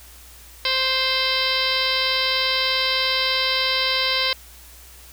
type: harmonic tone with a mistuned harmonic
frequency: 523.3 Hz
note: C5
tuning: in tune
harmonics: 1 / 2 / 3 / 4 / 5 / 6 / 7 / 8 / 9 / 10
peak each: -30 / -29 / -31 / -26 / -30 / -26 / -30 / -25 / -28 / -30 dBFS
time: 0.65-4.33 s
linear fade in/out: 2 ms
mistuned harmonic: 8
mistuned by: -66 cents
effects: added 60 Hz sine -46 dBFS peak until 5.12 s + white hiss -46 dBFS RMS until 5.12 s